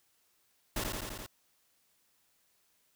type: noise with echo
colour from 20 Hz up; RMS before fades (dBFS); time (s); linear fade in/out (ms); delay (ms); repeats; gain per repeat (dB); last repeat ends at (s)
pink; -34; 0.76-0.84; 5; 85; 5; -2; 1.265
effects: white hiss -72 dBFS RMS until 2.95 s